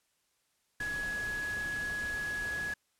sine tone in noise, 1680 Hz, G#6, 19 cents sharp, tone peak -33 dBFS, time 0.8-2.74 s, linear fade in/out 5 ms, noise pink, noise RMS -44 dBFS, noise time 0.8-2.74 s, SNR +8 dB, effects white hiss -75 dBFS RMS until 2.99 s + low-pass 11000 Hz 12 dB/octave

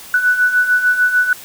sine beating tone pair, 1480 / 1486.7 Hz, F#6 / F#6, 0 / +8 cents, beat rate 6.7 Hz, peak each -18 / -12 dBFS, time 0.14-1.33 s, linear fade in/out 2 ms, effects white hiss -36 dBFS RMS until 1.44 s

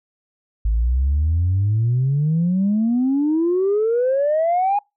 sine exponential sweep, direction up, 51.91 to 830.6 Hz, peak -14 dBFS, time 0.65-4.79 s, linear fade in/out 5 ms, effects noise-tail reverb RT60 0.2 s tail -26 dB re dry + tanh soft clip ceiling -12 dBFS

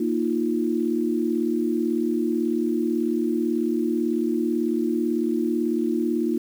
sine chord, Bb suspended fourth, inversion none, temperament equal, 233.1 / 311.1 / 349.2 Hz, Bb3 / Eb4 / F4, 0 / 0 / 0 cents, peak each -25 dBFS, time 0-6.38 s, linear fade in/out 5 ms, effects 8-bit

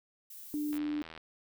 violet noise, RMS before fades -48 dBFS, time 0.3-0.78 s, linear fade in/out 5 ms
sine tone, 297.3 Hz, D4, 21 cents sharp, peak -31 dBFS, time 0.54-1.02 s, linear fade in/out 0 ms
click train, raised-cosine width 0.3 ms, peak -30 dBFS, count 37, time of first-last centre 0.73-1.177 s, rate 80.6 Hz
effects none

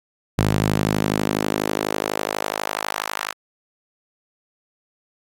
sawtooth tone with high-pass filter sweep, 52.1 Hz, G#1, 6 cents sharp, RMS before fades -23 dBFS, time 0.38-3.33 s, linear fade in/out 10 ms, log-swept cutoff 110 to 1200 Hz, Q 1.2, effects AAC 64 kbps

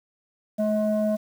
sine tone pair together, 214.4 / 637 Hz, A3 / D#5, -45 / +41 cents, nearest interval octave + perfect fifth, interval 1886 cents, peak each -22 dBFS, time 0.58-1.17 s, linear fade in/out 20 ms, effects tanh soft clip ceiling -16 dBFS + 8-bit

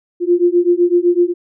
sine beating tone pair, 346.7 / 354.6 Hz, F4 / F4, -13 / +26 cents, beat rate 7.9 Hz, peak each -13 dBFS, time 0.2-1.34 s, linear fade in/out 50 ms, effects none

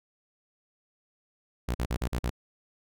sawtooth tone bursts, 60.7 Hz, B1, 29 cents flat, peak -23 dBFS, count 6, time 1.68-2.302 s, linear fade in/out 10 ms, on 67 ms, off 44 ms, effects none

